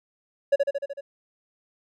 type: tone with echo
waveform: triangle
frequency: 561 Hz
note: C#5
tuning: 21 cents sharp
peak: -13 dBFS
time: 0.52-0.56 s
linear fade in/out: 10 ms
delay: 75 ms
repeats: 6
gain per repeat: -3 dB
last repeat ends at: 1.01 s
effects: none